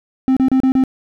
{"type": "tone bursts", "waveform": "triangle", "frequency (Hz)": 262.3, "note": "C4", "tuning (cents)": 4, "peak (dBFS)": -8, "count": 5, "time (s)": [0.28, 0.838], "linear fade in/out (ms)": 0, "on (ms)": 86, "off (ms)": 32, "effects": []}